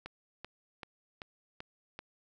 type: click train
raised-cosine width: 0.3 ms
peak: -26 dBFS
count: 6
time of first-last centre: 0.06-1.991 s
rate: 2.59 Hz
effects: none